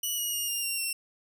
10% pulse tone with pitch steps, 2944 / 2897 / 2850 / 2805 / 2760 / 2715 Hz, F#7 / F#7 / F7 / F7 / F7 / F7, -9 / -37 / +34 / +7 / -21 / -50 cents, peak -21 dBFS, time 0.03-0.93 s, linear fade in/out 5 ms, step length 150 ms, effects none

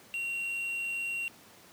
triangle tone with quantisation, 2749 Hz, F7, 28 cents flat, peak -30 dBFS, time 0.14-1.28 s, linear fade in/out 0 ms, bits 9, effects pink hiss -55 dBFS RMS until 1.72 s + high-pass 150 Hz 12 dB/octave

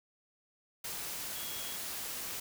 sine tone in noise, 3322 Hz, G#7, in tune, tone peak -47 dBFS, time 1.35-1.76 s, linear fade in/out 5 ms, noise white, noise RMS -40 dBFS, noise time 0.84-2.4 s, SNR -10 dB, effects none

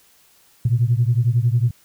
sine beating tone pair, 115.3 / 126.3 Hz, A#2 / B2, -19 / +39 cents, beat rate 11 Hz, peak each -16 / -18 dBFS, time 0.65-1.71 s, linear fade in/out 5 ms, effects tanh soft clip ceiling -7 dBFS + white hiss -55 dBFS RMS until 1.84 s

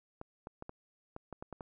clicks, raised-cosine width 1 ms, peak -29 dBFS, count 9, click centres 0.214 / 0.471 / 0.624 / 0.694 / 1.164 / 1.327 / 1.425 / 1.527 / 1.608 s, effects none

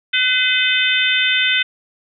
harmonic tone with a mistuned harmonic, 510 Hz, C5, 44 cents flat, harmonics 3 / 4 / 5 / 6 / 7, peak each -20 / -20 / -20 / -20 / -20 dBFS, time 0.13-1.63 s, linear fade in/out 10 ms, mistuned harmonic 3, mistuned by -21 cents, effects none

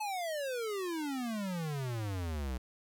square exponential sweep, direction down, 873 to 60.7 Hz, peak -35 dBFS, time 0-2.58 s, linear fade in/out 10 ms, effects none

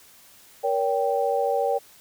sine chord, G diminished, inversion first, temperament just, 470.4 / 564.5 / 784 Hz, Bb4 / Db5 / G5, +16 / +31 / 0 cents, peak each -25 dBFS, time 0.63-1.79 s, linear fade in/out 20 ms, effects white hiss -52 dBFS RMS until 2 s

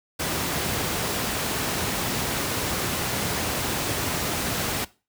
pink noise, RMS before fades -26 dBFS, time 0.19-4.85 s, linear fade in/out 10 ms, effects noise-tail reverb RT60 0.3 s tail -19 dB re dry + high-pass 80 Hz 12 dB/octave

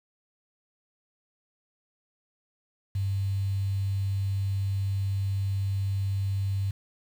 sine tone with quantisation, 98 Hz, G2, in tune, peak -25 dBFS, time 2.95-6.71 s, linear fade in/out 5 ms, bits 8, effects none

